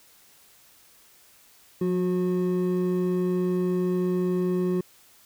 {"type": "tone pair together", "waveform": "triangle", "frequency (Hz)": [179.1, 364.3], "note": ["F3", "F#4"], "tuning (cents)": [44, -27], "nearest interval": "octave", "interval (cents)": 1229, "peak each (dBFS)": -23, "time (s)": [1.81, 4.81], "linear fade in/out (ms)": 5, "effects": ["white hiss -56 dBFS RMS until 5.25 s"]}